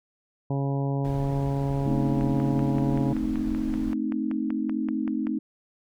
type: harmonic tone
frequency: 138.59 Hz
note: C#3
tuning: in tune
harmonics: 1 / 2 / 3 / 4 / 5 / 6 / 7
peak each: -25 / -31 / -35 / -37 / -39 / -41 / -42 dBFS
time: 0.5-3.13 s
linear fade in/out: 5 ms
type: noise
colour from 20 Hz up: brown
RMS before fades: -36 dBFS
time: 1.04-3.94 s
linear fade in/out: 10 ms
type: chord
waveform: sine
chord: A diminished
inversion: none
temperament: equal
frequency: 220 / 261.6 / 311.1 Hz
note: A3 / C4 / Eb4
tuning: 0 / 0 / 0 cents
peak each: -29 dBFS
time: 1.86-5.39 s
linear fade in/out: 5 ms
type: click train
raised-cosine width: 0.5 ms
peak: -24 dBFS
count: 17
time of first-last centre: 2.21-5.269 s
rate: 5.23 Hz
effects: none